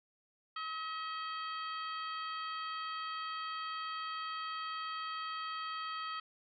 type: harmonic tone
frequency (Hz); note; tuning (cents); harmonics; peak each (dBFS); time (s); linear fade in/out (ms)
639; D#5; +46; 2 / 3 / 4 / 5 / 6 / 7; -39 / -48 / -51 / -47 / -58 / -51; 0.56-6.2; 5
effects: none